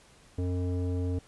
square tone with low-pass filter, 89.9 Hz, F#2, 49 cents flat, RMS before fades -30 dBFS, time 0.38-1.19 s, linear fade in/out 5 ms, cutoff 420 Hz, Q 1.8, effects pink hiss -58 dBFS RMS until 1.27 s + resampled to 24000 Hz

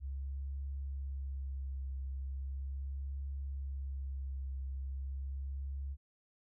sine tone with vibrato, 67.8 Hz, C#2, 38 cents flat, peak -37 dBFS, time 0-5.97 s, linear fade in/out 50 ms, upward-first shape triangle, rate 0.38 Hz, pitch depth 29 cents each way, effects none

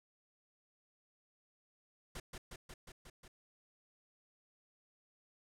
pink noise with echo, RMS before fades -45 dBFS, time 2.15-2.2 s, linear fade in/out 5 ms, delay 180 ms, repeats 6, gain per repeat -2 dB, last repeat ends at 3.28 s, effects low-pass 11000 Hz 12 dB/octave

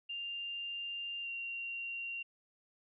sine tone with pitch glide, 2794 to 2760 Hz, F7 to F7, 0 to -21 cents, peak -38 dBFS, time 0.09-2.23 s, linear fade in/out 10 ms, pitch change -21 cents, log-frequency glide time 1.22-1.28 s, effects none

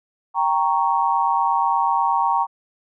sine chord, G diminished, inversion none, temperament equal, 784 / 932.3 / 1108.7 Hz, G5 / Bb5 / Db6, 0 / 0 / 0 cents, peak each -22 / -19 / -22 dBFS, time 0.34-2.47 s, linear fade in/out 50 ms, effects none

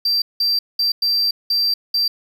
triangle tone bursts at uneven times, 4699 Hz, D8, in tune, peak -14 dBFS, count 6, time 0.05-0.22 / 0.4-0.59 / 0.79-0.92 / 1.02-1.31 / 1.5-1.74 / 1.94-2.08 s, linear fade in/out 5 ms, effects 8-bit

